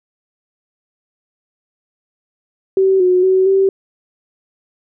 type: tone with pitch steps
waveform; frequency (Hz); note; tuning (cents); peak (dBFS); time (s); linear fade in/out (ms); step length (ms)
sine; 383.1 / 364.4 / 376.5 / 386.9; G4 / F#4 / F#4 / G4; -40 / -26 / +30 / -23; -9; 2.77-3.69; 2; 230
effects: none